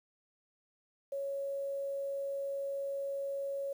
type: tone with quantisation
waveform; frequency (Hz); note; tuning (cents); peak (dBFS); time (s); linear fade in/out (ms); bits
sine; 554.4; C#5; 0; -34; 1.12-3.73; 5; 10
effects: none